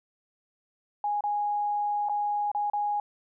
sine tone with dropouts, 827 Hz, G#5, 8 cents flat, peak -25 dBFS, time 1.04-3 s, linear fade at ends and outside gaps 2 ms, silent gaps 1.208-1.238 / 2.087-2.095 / 2.516-2.548 / 2.7-2.734 s, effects none

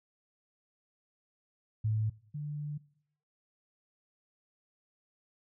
sine tone pair in turn, 108.7 / 147.82 Hz, A2 / D3, -21 / +12 cents, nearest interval perfect fourth, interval 533 cents, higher second, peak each -27 / -35 dBFS, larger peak first, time 1.84-2.1 / 2.34-2.78 s, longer second, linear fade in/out 10 ms, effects noise-tail reverb RT60 0.7 s tail -21 dB re dry

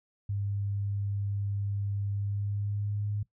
sine tone with pitch glide, 100.6 to 103.43 Hz, G2 to G#2, +45 to -7 cents, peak -29 dBFS, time 0.29-3.23 s, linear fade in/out 5 ms, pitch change +48 cents, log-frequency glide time 2.14-3.1 s, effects noise-tail reverb RT60 0.1 s tail -18 dB re dry

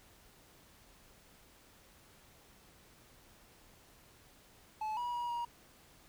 triangle tone with pitch steps, 864 / 967 / 960 / 950 Hz, A5 / B5 / B5 / A#5, -32 / -37 / -49 / +33 cents, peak -33 dBFS, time 4.81-5.45 s, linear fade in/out 5 ms, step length 160 ms, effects pink hiss -62 dBFS RMS until 6.08 s

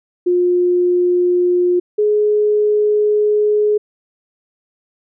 sine tone pair in turn, 356.1 / 420.4 Hz, F4 / G#4, +34 / +21 cents, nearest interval minor third, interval 287 cents, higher second, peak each -11 dBFS, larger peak neither, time 0.26-1.8 / 1.98-3.78 s, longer second, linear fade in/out 10 ms, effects none

